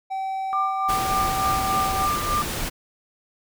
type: tone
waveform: triangle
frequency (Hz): 769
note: G5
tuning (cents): -33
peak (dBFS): -23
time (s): 0.1-2.07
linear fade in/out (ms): 20
type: tone with tremolo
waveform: sine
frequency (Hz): 1192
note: D6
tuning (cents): +25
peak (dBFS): -20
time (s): 0.53-2.42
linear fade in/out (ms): 0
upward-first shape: sine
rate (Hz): 3.4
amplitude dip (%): 60
type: noise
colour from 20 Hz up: pink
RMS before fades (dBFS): -28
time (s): 0.88-2.7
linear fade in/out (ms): 20
effects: none